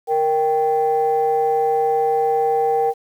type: tone pair together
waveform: sine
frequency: 466.2 / 784.1 Hz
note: A#4 / G5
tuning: 0 / 0 cents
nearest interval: major sixth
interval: 900 cents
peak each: -17 dBFS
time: 0.07-2.94 s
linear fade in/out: 50 ms
effects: tanh soft clip ceiling -9 dBFS + 8-bit